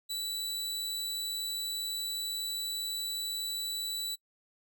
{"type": "tone", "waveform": "sawtooth", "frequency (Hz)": 3951, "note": "B7", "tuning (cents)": 0, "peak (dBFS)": -30, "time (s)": [0.09, 4.16], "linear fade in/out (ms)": 20, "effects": ["noise-tail reverb RT60 0.1 s tail -24 dB re dry"]}